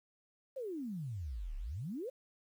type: exponential two-way sweep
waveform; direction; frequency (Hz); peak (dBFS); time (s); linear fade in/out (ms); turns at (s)
sine; down then up; 560 to 32.7 to 560; -38; 0.56-2.1; 10; 1.56
effects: 11-bit